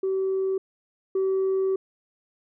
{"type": "tone pair in turn", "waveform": "sine", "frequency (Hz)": [382.5, 382.5], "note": ["G4", "G4"], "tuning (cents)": [-42, -42], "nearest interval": "unison", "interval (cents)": 0, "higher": "neither", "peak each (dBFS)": [-21, -19], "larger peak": "second", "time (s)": [[0.03, 0.58], [1.15, 1.76]], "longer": "second", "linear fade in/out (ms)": 5, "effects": ["tanh soft clip ceiling -19 dBFS"]}